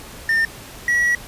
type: tone pair in turn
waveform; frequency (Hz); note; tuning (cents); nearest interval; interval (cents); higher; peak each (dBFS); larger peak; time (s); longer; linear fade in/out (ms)
triangle; 1808 / 1927.3; A6 / B6; +47 / -43; minor second; 110; second; -13; neither; 0.29-0.45 / 0.88-1.15; second; 2
effects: pink hiss -38 dBFS RMS until 1.27 s + resampled to 32000 Hz